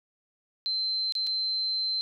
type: tone with dropouts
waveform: sine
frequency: 4100 Hz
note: C8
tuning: 36 cents flat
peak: -26 dBFS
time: 0.66-2.01 s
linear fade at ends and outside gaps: 0 ms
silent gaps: 1.123-1.152 / 1.267-1.271 s
effects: none